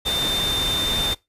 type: tone in noise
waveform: sine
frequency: 3594 Hz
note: A7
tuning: 36 cents sharp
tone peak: -21 dBFS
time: 0.05-1.15 s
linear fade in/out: 20 ms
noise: pink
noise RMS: -27 dBFS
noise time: 0.05-1.15 s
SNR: +3 dB
effects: noise-tail reverb RT60 0.2 s tail -21 dB re dry + resampled to 32000 Hz